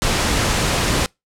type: noise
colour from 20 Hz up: pink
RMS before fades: -18 dBFS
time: 0.02-1.06 s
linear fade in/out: 0 ms
effects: noise-tail reverb RT60 0.2 s tail -26 dB re dry + low-pass 9000 Hz 12 dB/octave